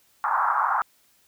pink band-pass noise, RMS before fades -23 dBFS, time 0.24-0.82 s, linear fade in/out 0 ms, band 840 to 1400 Hz, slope 48 dB/octave, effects white hiss -62 dBFS RMS until 1.27 s

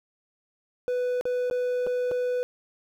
triangle tone with dropouts, 496 Hz, B4, 7 cents sharp, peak -22 dBFS, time 0.88-2.43 s, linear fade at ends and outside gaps 0 ms, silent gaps 1.211-1.254 / 1.5-1.511 / 1.866-1.871 / 2.113-2.117 s, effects 10-bit

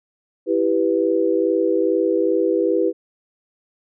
sine chord, E minor, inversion none, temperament equal, 329.6 / 392 / 493.9 Hz, E4 / G4 / B4, 0 / 0 / 0 cents, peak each -20 dBFS, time 0.46-2.93 s, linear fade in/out 50 ms, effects none

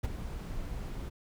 brown noise with ADSR envelope, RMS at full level -27 dBFS, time 0.03-1.1 s, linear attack 16 ms, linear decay 18 ms, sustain -11 dB, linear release 21 ms, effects none

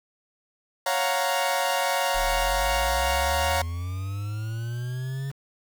sawtooth chord, Gb major seventh, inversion second, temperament equal, 554.4 / 698.5 / 740 / 932.3 Hz, Db5 / F5 / Gb5 / Bb5, 0 / 0 / 0 / 0 cents, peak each -24 / -25 / -26 / -24 dBFS, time 0.86-3.62 s, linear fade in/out 5 ms
triangle linear sweep, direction up, 32.7 to 138.7 Hz, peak -26 dBFS, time 2.14-5.32 s, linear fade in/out 20 ms
effects 7-bit

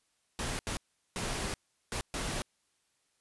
pink noise bursts at uneven times, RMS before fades -35 dBFS, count 5, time 0.39-0.59 / 0.67-0.77 / 1.16-1.54 / 1.92-2.01 / 2.14-2.42 s, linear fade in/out 0 ms, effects white hiss -75 dBFS RMS until 3.2 s + resampled to 24000 Hz

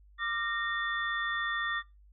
sine tone cluster, 1185 / 1383 / 1847 / 3507 Hz, D6 / F6 / A#6 / A7, +15 / -17 / -16 / -6 cents, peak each -35 / -40 / -32 / -40 dBFS, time 0.18-1.83 s, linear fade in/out 50 ms, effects noise-tail reverb RT60 0.2 s tail -19 dB re dry + added 50 Hz sine -55 dBFS peak until 2.12 s

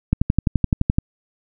click train, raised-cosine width 5 ms, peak -3 dBFS, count 11, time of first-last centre 0.13-0.985 s, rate 11.7 Hz, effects none

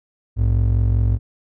triangle ring-modulated tone, 82.41 Hz, E2, in tune, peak -9 dBFS, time 0.36-1.19 s, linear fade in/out 50 ms, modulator 22.6 Hz, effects none

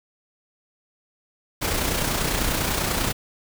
pink noise with amplitude modulation, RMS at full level -22 dBFS, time 1.61-3.13 s, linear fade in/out 20 ms, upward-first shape sine, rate 30.1 Hz, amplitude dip 45%, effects none

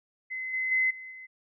sine tone with level steps, 2045 Hz, C7, 40 cents flat, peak -32 / -27 / -22 / -40 / -42 dBFS, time 0.3-1.27 s, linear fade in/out 20 ms, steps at 0.53 / 0.71 / 0.9 / 1.11 s, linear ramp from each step 10 ms, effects none

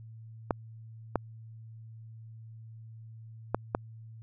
clicks, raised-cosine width 1 ms, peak -12 dBFS, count 4, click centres 0.508 / 1.157 / 3.546 / 3.749 s, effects added 112 Hz sine -45 dBFS peak until 4.22 s

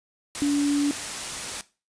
sine tone in noise, 287.2 Hz, D4, 39 cents flat, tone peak -19 dBFS, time 0.42-0.91 s, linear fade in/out 0 ms, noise white, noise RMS -32 dBFS, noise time 0.35-1.61 s, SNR +10 dB, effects noise-tail reverb RT60 0.3 s tail -17 dB re dry + resampled to 22050 Hz

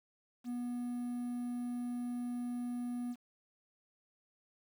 triangle tone with quantisation, 243.4 Hz, B3, 25 cents flat, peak -34 dBFS, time 0.44-3.16 s, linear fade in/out 50 ms, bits 10, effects none

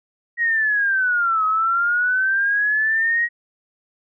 sine linear two-way sweep, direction down then up, 1900 to 1267 to 1900 Hz, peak -16 dBFS, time 0.37-3.29 s, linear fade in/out 50 ms, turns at 1.45 s, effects none

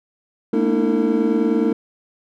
triangle tone cluster, 217.9 / 237.1 / 296.1 / 325.3 / 453.3 Hz, A3 / A#3 / D4 / E4 / A#4, -17 / +30 / +14 / -23 / -48 cents, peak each -20 dBFS, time 0.53-1.73 s, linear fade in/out 5 ms, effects none

